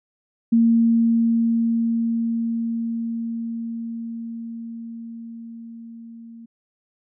sine tone with level ramp, 230 Hz, A#3, 23 cents flat, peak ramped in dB -12 to -38 dBFS, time 0.52-6.46 s, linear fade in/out 10 ms, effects none

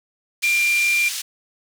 white band-pass noise, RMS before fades -28 dBFS, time 0.42-1.22 s, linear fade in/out 10 ms, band 2600 to 7900 Hz, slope 12 dB/octave
sine tone, 2383 Hz, D7, 25 cents sharp, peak -16 dBFS, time 0.43-1.09 s, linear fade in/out 10 ms
effects none

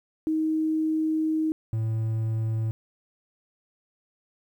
sine / triangle tone pair in turn, 314.8 / 111.3 Hz, D#4 / A2, +20 / +20 cents, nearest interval octave + tritone, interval 1800 cents, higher first, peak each -22 dBFS, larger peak neither, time 0.27-1.52 / 1.73-2.71 s, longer first, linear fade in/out 0 ms, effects 10-bit

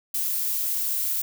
violet noise, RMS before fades -26 dBFS, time 0.14-1.22 s, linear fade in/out 5 ms, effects none

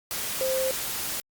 sine tone in noise, 523.3 Hz, C5, in tune, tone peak -24 dBFS, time 0.41-0.71 s, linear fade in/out 0 ms, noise white, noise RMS -31 dBFS, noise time 0.11-1.2 s, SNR +4 dB, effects Opus 48 kbps

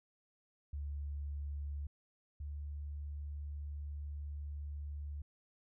sine tone pair in turn, 72 / 72.92 Hz, D2 / D2, -34 / -12 cents, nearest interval unison, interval 22 cents, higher second, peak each -38 / -40 dBFS, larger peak first, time 0.73-1.87 / 2.4-5.22 s, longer second, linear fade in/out 5 ms, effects none

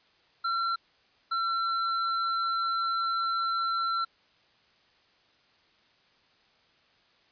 square tone pair in turn, 1359 / 1352.6 Hz, F6 / E6, -48 / +44 cents, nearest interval unison, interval 8 cents, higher first, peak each -27 dBFS, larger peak neither, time 0.44-0.76 / 1.31-4.05 s, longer second, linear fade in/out 10 ms, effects white hiss -64 dBFS RMS until 7.31 s + resampled to 11025 Hz

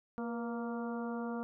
harmonic tone with a mistuned harmonic, 233.1 Hz, A#3, in tune, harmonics 1 / 2 / 3 / 4 / 5 / 6, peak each -37 / -42 / -46 / -48 / -49 / -50 dBFS, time 0.18-1.43 s, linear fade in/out 0 ms, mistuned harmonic 2, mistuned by +43 cents, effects none

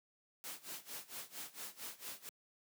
white noise with tremolo, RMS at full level -45 dBFS, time 0.44-2.29 s, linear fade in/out 0 ms, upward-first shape sine, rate 4.4 Hz, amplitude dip 90%, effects high-pass 150 Hz 12 dB/octave

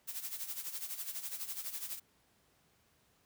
blue noise with tremolo, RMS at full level -39 dBFS, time 0.07-2 s, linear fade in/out 20 ms, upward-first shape sine, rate 12 Hz, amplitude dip 70%, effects pink hiss -71 dBFS RMS until 3.25 s + high-pass 60 Hz 12 dB/octave

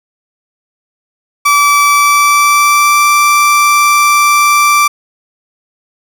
30% pulse tone with pitch glide, 1156 to 1172.1 Hz, D6 to D6, -28 to -4 cents, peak -3 dBFS, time 1.45-4.88 s, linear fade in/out 10 ms, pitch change +24 cents, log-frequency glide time 1.89-3.07 s, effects none

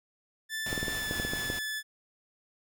sawtooth tone with pitch glide, 1760 to 1732.8 Hz, A6 to A6, 0 to -27 cents, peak -29 dBFS, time 0.49-1.83 s, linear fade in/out 50 ms, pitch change -27 cents, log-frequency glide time 0.92-1.12 s
pink noise with tremolo, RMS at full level -39 dBFS, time 0.66-1.59 s, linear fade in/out 2 ms, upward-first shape sine, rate 4.4 Hz, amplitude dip 30%
clicks, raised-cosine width 2 ms, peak -20 dBFS, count 9, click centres 0.729 / 0.778 / 0.83 / 0.882 / 1.111 / 1.199 / 1.25 / 1.335 / 1.501 s
effects none

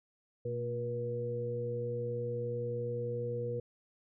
harmonic tone with a mistuned harmonic, 120.2 Hz, B2, 46 cents flat, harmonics 1 / 2 / 3 / 4, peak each -38 / -47 / -47 / -35 dBFS, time 0.45-3.6 s, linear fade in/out 5 ms, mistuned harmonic 2, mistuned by -64 cents, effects none

